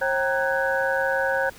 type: tone cluster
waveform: sine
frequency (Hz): 538 / 778 / 931 / 1497 / 1652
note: C5 / G5 / A#5 / F#6 / G#6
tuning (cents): +48 / -13 / -2 / +20 / -10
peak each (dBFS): -24 / -30 / -31 / -26 / -28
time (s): 0.01-1.5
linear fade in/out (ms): 10
effects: pink hiss -46 dBFS RMS until 1.58 s